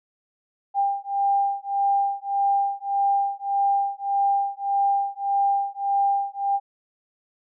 sine beating tone pair, 796 / 797.7 Hz, G5 / G5, +26 / +30 cents, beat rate 1.7 Hz, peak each -23 / -23 dBFS, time 0.74-6.6 s, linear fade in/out 50 ms, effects none

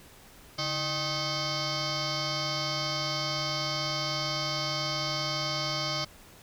sine tone with frequency modulation, 2187 Hz, C#7, 24 cents flat, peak -28 dBFS, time 0.58-6.05 s, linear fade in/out 10 ms, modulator 466 Hz, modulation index 6.9, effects pink hiss -53 dBFS RMS until 6.42 s

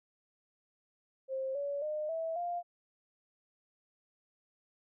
sine tone with pitch steps, 530 / 568 / 608.8 / 652.5 / 699.3 Hz, C5 / C#5 / D#5 / E5 / F5, +22 / +42 / -38 / -18 / +2 cents, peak -33 dBFS, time 1.28-2.63 s, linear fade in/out 50 ms, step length 270 ms, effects none

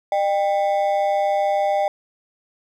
triangle ring-modulated tone, 698.5 Hz, F5, in tune, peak -12 dBFS, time 0.12-1.88 s, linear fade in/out 2 ms, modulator 93.4 Hz, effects none

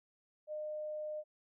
sine tone, 609 Hz, D#5, 37 cents flat, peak -38 dBFS, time 0.47-1.24 s, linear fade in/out 50 ms, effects none

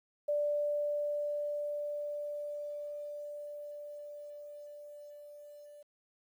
sine tone with level ramp, 587.3 Hz, D5, in tune, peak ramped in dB -28 to -50 dBFS, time 0.28-5.83 s, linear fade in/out 10 ms, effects 11-bit

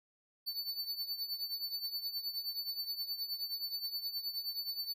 square tone with tremolo, 4503 Hz, C#8, 26 cents sharp, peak -34 dBFS, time 0.46-4.94 s, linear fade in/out 20 ms, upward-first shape triangle, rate 9.5 Hz, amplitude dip 80%, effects none

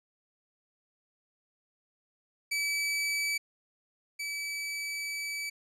sawtooth tone pair in turn, 2298 / 2298 Hz, D7 / D7, -38 / -38 cents, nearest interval unison, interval 0 cents, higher neither, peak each -25 / -30 dBFS, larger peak first, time 2.51-3.38 / 4.19-5.5 s, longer second, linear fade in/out 10 ms, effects low-pass 11000 Hz 12 dB/octave

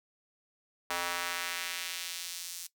square tone with high-pass filter sweep, 87.31 Hz, F2, in tune, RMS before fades -37 dBFS, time 0.9-2.67 s, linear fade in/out 5 ms, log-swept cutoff 880 to 6400 Hz, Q 0.93, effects noise-tail reverb RT60 0.1 s tail -17 dB re dry

